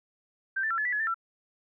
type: tone with pitch steps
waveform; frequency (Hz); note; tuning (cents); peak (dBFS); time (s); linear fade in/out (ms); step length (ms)
sine; 1566 / 1768 / 1355 / 1718 / 1964 / 1698 / 1781 / 1352; G6 / A6 / E6 / A6 / B6 / G#6 / A6 / E6; -2 / +8 / +47 / -42 / -10 / +38 / +21 / +43; -26; 0.56-1.144; 10; 73
effects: none